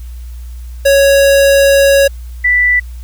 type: tone pair in turn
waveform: square / sine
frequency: 554.4 / 1975.7 Hz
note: C#5 / B6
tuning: 0 / 0 cents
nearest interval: octave + minor seventh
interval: 2200 cents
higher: second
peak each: -6 / -7 dBFS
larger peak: first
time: 0.85-2.08 / 2.44-2.8 s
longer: first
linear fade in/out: 10 ms
effects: added 60 Hz sine -24 dBFS peak until 3.03 s + white hiss -46 dBFS RMS until 3.03 s